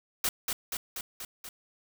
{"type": "noise with echo", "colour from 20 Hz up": "white", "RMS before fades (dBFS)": -28, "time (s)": [0.24, 0.29], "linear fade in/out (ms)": 2, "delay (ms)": 240, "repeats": 5, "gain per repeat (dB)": -3, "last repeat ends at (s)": 1.49, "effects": []}